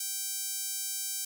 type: tone with high-pass filter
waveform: sawtooth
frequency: 780 Hz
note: G5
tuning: 9 cents flat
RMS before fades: -35 dBFS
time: 0-1.25 s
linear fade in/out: 5 ms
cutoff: 7200 Hz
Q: 1.1
effects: none